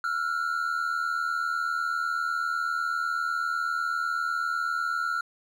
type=tone pair together; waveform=triangle; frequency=1346 / 1426 Hz; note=E6 / F6; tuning=+36 / +36 cents; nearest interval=minor second; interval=100 cents; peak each=-27 dBFS; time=0.04-5.21 s; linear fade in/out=2 ms; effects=none

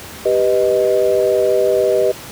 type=chord; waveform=sine; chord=G augmented; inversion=none; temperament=equal; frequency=392 / 493.9 / 622.3 Hz; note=G4 / B4 / D#5; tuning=0 / 0 / 0 cents; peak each=-16 dBFS; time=0.25-2.12 s; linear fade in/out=10 ms; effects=pink hiss -33 dBFS RMS until 2.31 s + high-pass 80 Hz 12 dB/octave

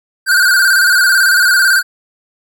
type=tone with vibrato; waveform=square; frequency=1505 Hz; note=F#6; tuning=29 cents sharp; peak=-8 dBFS; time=0.26-1.83 s; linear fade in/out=50 ms; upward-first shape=square; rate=18 Hz; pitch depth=66 cents each way; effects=none

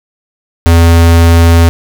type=tone; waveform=square; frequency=83.9 Hz; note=E2; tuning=31 cents sharp; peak=-3 dBFS; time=0.66-1.69 s; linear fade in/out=0 ms; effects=none

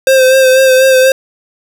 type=tone with vibrato; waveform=square; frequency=523.3 Hz; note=C5; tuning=in tune; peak=-5 dBFS; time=0.07-1.12 s; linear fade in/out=2 ms; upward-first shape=sine; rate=4.1 Hz; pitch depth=30 cents each way; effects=none

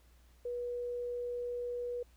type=tone; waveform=sine; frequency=485.6 Hz; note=B4; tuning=29 cents flat; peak=-35 dBFS; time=0.45-2.03 s; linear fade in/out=5 ms; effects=added 60 Hz sine -60 dBFS peak until 2.16 s + pink hiss -69 dBFS RMS until 2.16 s

